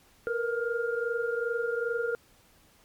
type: tone cluster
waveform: sine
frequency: 461.2 / 483.7 / 1409 Hz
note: A#4 / B4 / F6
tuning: -19 / -36 / +15 cents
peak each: -30 / -32 / -33 dBFS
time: 0.27-2.15 s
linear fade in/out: 0 ms
effects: pink hiss -61 dBFS RMS until 2.84 s + MP3 96 kbps